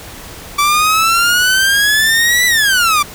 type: exponential two-way sweep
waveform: sawtooth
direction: up then down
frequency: 1154 to 1990 to 1154 Hz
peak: -6 dBFS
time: 0.58-3.03 s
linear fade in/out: 10 ms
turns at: 2.46 s
effects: pink hiss -32 dBFS RMS until 3.14 s